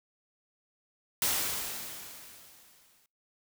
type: noise with exponential decay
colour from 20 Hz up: white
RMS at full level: -27 dBFS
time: 1.22-3.06 s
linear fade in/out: 1 ms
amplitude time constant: 400 ms
effects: noise-tail reverb RT60 0.3 s tail -26 dB re dry